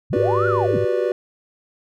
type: linear two-way sweep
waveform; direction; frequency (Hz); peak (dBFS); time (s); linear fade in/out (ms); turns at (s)
sine; up then down; 75.4 to 1474 to 75.4; -21; 0.1-0.79; 10; 0.47
type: chord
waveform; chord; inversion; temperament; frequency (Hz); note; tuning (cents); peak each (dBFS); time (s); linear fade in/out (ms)
triangle; G major seventh; third; just; 367.5 / 392 / 490 / 588; F#4 / G4 / B4 / D5; -12 / 0 / -14 / +2; -21 / -23 / -20 / -23; 0.13-1.12; 2
type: tone with vibrato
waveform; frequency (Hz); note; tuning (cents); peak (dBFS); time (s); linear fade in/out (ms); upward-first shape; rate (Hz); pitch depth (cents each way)
sine; 105; G#2; +19; -24; 0.16-0.85; 5; triangle; 3.4; 13
effects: none